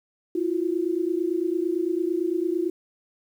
sine tone pair together, 331.1 / 360 Hz, E4 / F#4, +8 / -47 cents, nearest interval minor second, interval 145 cents, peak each -25 dBFS, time 0.35-2.7 s, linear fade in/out 5 ms, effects 9-bit

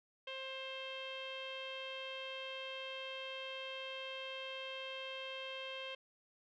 sawtooth tone with low-pass filter, 529 Hz, C5, 19 cents sharp, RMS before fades -45 dBFS, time 0.27-5.95 s, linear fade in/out 5 ms, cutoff 3000 Hz, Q 9.2, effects none

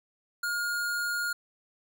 square tone, 1424 Hz, F6, 33 cents sharp, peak -29 dBFS, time 0.43-1.33 s, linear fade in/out 5 ms, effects none

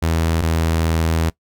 sawtooth tone pair in turn, 81.8 / 81.5 Hz, E2 / E2, -13 / -19 cents, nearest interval unison, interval 6 cents, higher first, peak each -12 dBFS, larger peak neither, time 0.02-0.42 / 0.42-1.3 s, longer second, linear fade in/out 10 ms, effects noise-tail reverb RT60 0.1 s tail -20 dB re dry

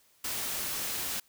white noise, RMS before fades -34 dBFS, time 0.24-1.2 s, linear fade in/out 5 ms, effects white hiss -65 dBFS RMS until 1.28 s

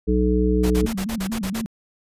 harmonic tone, 61.74 Hz, B1, in tune, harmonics 1 / 3 / 5 / 7, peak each -20 / -22 / -23 / -22 dBFS, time 0.07-0.87 s, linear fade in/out 20 ms
pink noise bursts, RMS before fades -30 dBFS, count 9, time 0.63-1.616 s, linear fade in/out 10 ms, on 74 ms, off 40 ms
sine tone with vibrato, 207.7 Hz, G#3, in tune, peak -24 dBFS, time 0.83-1.66 s, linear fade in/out 0 ms, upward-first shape square, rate 4.3 Hz, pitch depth 140 cents each way
effects resampled to 32000 Hz

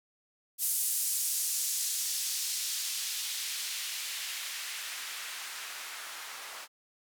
blue noise with band-pass filter sweep, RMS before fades -35 dBFS, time 0.58-6.68 s, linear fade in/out 50 ms, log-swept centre 9800 to 970 Hz, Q 0.92, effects none

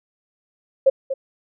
sine tone with echo, 537 Hz, C5, 45 cents sharp, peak -9 dBFS, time 0.86-0.9 s, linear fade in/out 10 ms, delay 240 ms, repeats 1, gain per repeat -11 dB, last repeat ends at 1.14 s, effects none

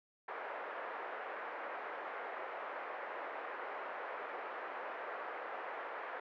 pink band-pass noise, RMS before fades -44 dBFS, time 0.28-6.2 s, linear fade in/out 5 ms, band 480 to 1900 Hz, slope 24 dB/octave, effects none

